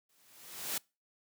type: noise with exponential growth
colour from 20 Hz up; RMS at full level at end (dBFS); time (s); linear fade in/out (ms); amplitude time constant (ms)
white; -33; 0.09-0.78; 5; 150
effects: noise-tail reverb RT60 0.3 s tail -26 dB re dry + high-pass 100 Hz 12 dB/octave